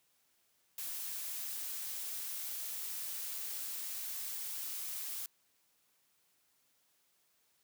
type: noise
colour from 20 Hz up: blue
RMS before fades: -41 dBFS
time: 0.78-5.26 s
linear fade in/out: 2 ms
effects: white hiss -74 dBFS RMS until 7.63 s + high-pass 80 Hz 12 dB/octave